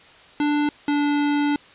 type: tone pair in turn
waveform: square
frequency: 294.3 / 290.9 Hz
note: D4 / D4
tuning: +4 / -16 cents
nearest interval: unison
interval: 20 cents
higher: first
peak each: -19 dBFS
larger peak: neither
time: 0.4-0.69 / 0.88-1.56 s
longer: second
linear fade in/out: 2 ms
effects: white hiss -48 dBFS RMS until 1.74 s + resampled to 8000 Hz